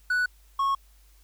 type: tone pair in turn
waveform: triangle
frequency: 1480 / 1097 Hz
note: F#6 / C#6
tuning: 0 / -18 cents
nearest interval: perfect fourth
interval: 518 cents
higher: first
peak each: -20 dBFS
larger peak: neither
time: 0.1-0.26 / 0.59-0.75 s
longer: neither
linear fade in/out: 5 ms
effects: added 50 Hz sine -54 dBFS peak until 1.23 s + white hiss -63 dBFS RMS until 1.23 s